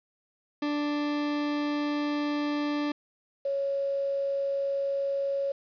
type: tone pair in turn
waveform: 40% pulse / sine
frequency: 293.7 / 554.4 Hz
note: D4 / C#5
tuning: 0 / 0 cents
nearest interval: major seventh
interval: 1100 cents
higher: second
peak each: -26 dBFS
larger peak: neither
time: 0.62-2.92 / 3.45-5.52 s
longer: first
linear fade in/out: 5 ms
effects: resampled to 11025 Hz + 9-bit